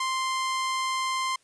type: tone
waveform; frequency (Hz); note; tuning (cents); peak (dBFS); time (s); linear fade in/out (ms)
sawtooth; 1046.5; C6; 0; -22; 0-1.36; 5
effects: white hiss -64 dBFS RMS until 1.43 s + resampled to 22050 Hz